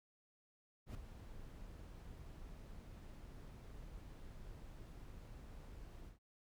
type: noise with ADSR envelope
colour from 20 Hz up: brown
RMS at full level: -44 dBFS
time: 0.86-6.19 s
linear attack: 87 ms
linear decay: 6 ms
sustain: -9 dB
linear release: 130 ms
effects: none